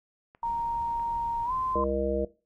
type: clicks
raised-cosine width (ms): 0.5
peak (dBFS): -36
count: 2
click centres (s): 0.349 / 0.997
type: noise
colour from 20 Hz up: brown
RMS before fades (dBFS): -45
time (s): 0.42-1.78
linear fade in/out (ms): 50
type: tone with pitch glide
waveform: sine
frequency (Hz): 932.3 to 1034.5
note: A#5 to C6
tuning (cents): 0 to -20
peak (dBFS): -27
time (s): 0.43-1.84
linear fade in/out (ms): 2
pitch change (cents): +180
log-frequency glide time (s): 1.45-1.52
type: harmonic tone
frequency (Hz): 67.5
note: C#2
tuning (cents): -45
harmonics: 1 / 3 / 5 / 7 / 9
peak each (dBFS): -34 / -35 / -33 / -29 / -31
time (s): 1.75-2.25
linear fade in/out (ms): 5
effects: noise-tail reverb RT60 0.3 s tail -18 dB re dry